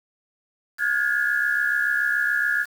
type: tone cluster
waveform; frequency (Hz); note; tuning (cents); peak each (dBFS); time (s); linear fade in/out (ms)
sine; 1437 / 1644 / 1711; F6 / G#6 / A6; +49 / -18 / -49; -24; 0.78-2.66; 50
effects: 7-bit